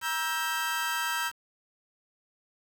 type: chord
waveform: 30% pulse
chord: E diminished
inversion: second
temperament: just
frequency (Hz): 949.3 / 1318.5 / 1582.2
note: Bb5 / E6 / G6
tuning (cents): +31 / 0 / +16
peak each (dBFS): -31 / -31 / -29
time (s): 0.01-1.32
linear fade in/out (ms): 50
effects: 8-bit